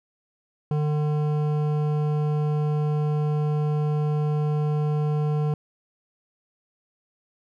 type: tone with hard clipping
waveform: triangle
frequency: 150 Hz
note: D3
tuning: 37 cents sharp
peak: -23 dBFS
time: 0.71-5.54 s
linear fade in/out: 2 ms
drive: 16 dB
effects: none